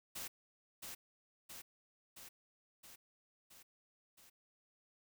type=noise with echo; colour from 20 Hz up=white; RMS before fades=-45 dBFS; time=0.15-0.28 s; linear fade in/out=10 ms; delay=670 ms; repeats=6; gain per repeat=-3 dB; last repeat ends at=4.3 s; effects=none